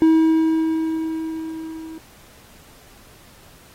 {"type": "tone with level ramp", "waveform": "triangle", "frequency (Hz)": 320.9, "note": "E4", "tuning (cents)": -46, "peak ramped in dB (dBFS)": [-8, -30], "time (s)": [0.02, 1.98], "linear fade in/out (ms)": 0, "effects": ["pink hiss -49 dBFS RMS until 3.74 s", "AAC 48 kbps"]}